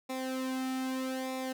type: tone with flanger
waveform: sawtooth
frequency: 260.4 Hz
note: C4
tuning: 8 cents flat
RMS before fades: -35 dBFS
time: 0.09-1.53 s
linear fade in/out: 10 ms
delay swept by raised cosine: 0.65 to 1.85 ms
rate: 0.8 Hz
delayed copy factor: -0.75
effects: none